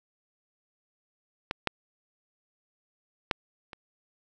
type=clicks; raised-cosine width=0.3 ms; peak=-13 / -9 / -8 / -25 dBFS; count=4; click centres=1.511 / 1.673 / 3.312 / 3.732 s; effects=none

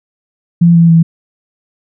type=tone with pitch steps; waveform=sine; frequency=170.5 / 167.76 / 165.07 Hz; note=F3 / E3 / E3; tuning=-41 / +31 / +3 cents; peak=-3 dBFS; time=0.61-1.03 s; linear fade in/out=10 ms; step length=140 ms; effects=none

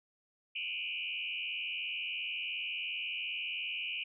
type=tone with frequency modulation; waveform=sine; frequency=2678 Hz; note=E7; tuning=27 cents sharp; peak=-35 dBFS; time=0.55-4.04 s; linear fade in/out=10 ms; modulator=82.8 Hz; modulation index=3.8; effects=none

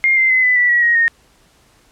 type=tone with pitch steps; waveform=sine; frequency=2122 / 2081 / 2040 / 2001 / 1961.7 / 1923.5 / 1886.1 / 1849.4 Hz; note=C7 / C7 / C7 / B6 / B6 / B6 / A#6 / A#6; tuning=+24 / -10 / -44 / +22 / -12 / -46 / +20 / -14 cents; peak=-10 dBFS; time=0.04-1.08 s; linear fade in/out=0 ms; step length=130 ms; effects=pink hiss -53 dBFS RMS until 1.91 s + low-pass 11000 Hz 12 dB/octave

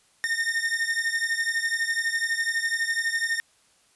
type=beating tone pair; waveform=45% pulse; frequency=1824 / 1836 Hz; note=A#6 / A#6; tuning=-38 / -27 cents; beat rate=12 Hz; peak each=-27 dBFS; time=0.24-3.4 s; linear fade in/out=0 ms; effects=white hiss -62 dBFS RMS until 3.95 s + resampled to 24000 Hz

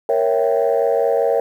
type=chord; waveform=sine; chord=A# diminished seventh; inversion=none; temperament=equal with one note detuned; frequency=466.2 / 551.2 / 659.3 / 784 Hz; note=A#4 / C#5 / E5 / G5; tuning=0 / -10 / 0 / 0 cents; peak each=-17 / -18 / -20 / -23 dBFS; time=0.09-1.4 s; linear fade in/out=2 ms; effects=tanh soft clip ceiling -7 dBFS + 8-bit

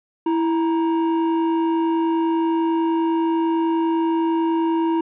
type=tone pair together; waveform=triangle; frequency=329.6 / 938.2 Hz; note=E4 / A#5; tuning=0 / +11 cents; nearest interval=octave + tritone; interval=1811 cents; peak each=-15 / -22 dBFS; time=0.26-5.01 s; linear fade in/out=5 ms; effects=tanh soft clip ceiling -11 dBFS + resampled to 8000 Hz

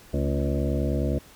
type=harmonic tone with a mistuned harmonic; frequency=69.8 Hz; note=C#2; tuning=13 cents sharp; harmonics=1 / 2 / 3 / 4 / 5 / 7 / 8 / 9; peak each=-26 / -29 / -31 / -32 / -33 / -34 / -35 / -36 dBFS; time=0.13-1.19 s; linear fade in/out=10 ms; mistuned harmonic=3; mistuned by=+82 cents; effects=pink hiss -51 dBFS RMS until 1.35 s

